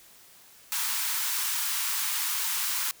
white high-pass noise, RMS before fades -29 dBFS, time 0.72-2.91 s, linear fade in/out 0 ms, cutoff 850 Hz, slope 96 dB/octave, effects white hiss -54 dBFS RMS until 3 s

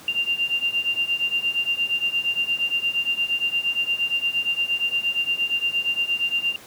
sine beating tone pair, 2782 / 2790.6 Hz, F7 / F7, -7 / -2 cents, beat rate 8.6 Hz, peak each -25 / -23 dBFS, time 0.08-6.56 s, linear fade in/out 2 ms, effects pink hiss -44 dBFS RMS until 6.66 s + high-pass 150 Hz 12 dB/octave

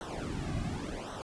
brown noise with flanger, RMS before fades -37 dBFS, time 0.01-1.22 s, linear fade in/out 0 ms, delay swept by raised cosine 0.42 to 2.22 ms, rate 0.9 Hz, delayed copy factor -0.9, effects resampled to 22050 Hz

